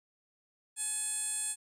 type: tone with band-pass filter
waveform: 15% pulse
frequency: 850 Hz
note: G#5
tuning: 40 cents sharp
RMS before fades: -35 dBFS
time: 0.76-1.56 s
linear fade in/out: 50 ms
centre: 8800 Hz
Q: 5.1
effects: none